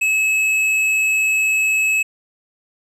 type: tone with hard clipping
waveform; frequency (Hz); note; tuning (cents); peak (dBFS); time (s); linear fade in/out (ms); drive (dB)
triangle; 2584; E7; -35; -16; 0.01-2.03; 10; 11
effects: none